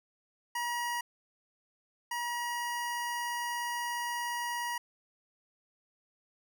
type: tone pair in turn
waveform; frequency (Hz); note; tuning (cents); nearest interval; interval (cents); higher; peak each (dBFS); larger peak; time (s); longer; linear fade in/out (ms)
25% pulse; 957 / 957; A#5 / A#5; +45 / +45; unison; 0; neither; -28 / -29; first; 0.55-1.01 / 2.11-4.78; second; 5
effects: none